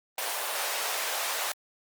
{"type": "high-pass noise", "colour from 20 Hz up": "pink", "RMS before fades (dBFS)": -31, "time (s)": [0.18, 1.52], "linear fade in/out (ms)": 2, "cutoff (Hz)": 580, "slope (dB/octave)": 24, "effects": ["Opus 24 kbps"]}